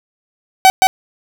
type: tone with echo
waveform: 45% pulse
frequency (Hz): 760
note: F#5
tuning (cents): +46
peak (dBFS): -4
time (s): 0.65-0.7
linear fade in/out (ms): 0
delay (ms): 170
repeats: 1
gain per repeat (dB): -2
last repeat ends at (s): 0.87
effects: none